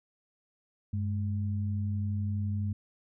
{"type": "tone pair together", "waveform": "sine", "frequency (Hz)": [98, 209.8], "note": ["G2", "G#3"], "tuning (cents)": [0, 18], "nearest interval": "octave + minor second", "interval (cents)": 1318, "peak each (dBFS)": [-29, -36], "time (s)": [0.93, 2.73], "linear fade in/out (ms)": 5, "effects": []}